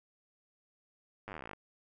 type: slowing click train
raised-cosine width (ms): 0.5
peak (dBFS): -28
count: 19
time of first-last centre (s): 1.28-1.533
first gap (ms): 9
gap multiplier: 1.05
effects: none